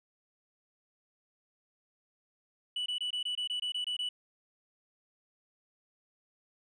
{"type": "tone bursts", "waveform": "sine", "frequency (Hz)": 2960, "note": "F#7", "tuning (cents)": 0, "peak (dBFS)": -29, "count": 11, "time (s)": [2.76, 4.09], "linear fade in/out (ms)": 5, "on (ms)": 100, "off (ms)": 23, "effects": ["tanh soft clip ceiling -30 dBFS"]}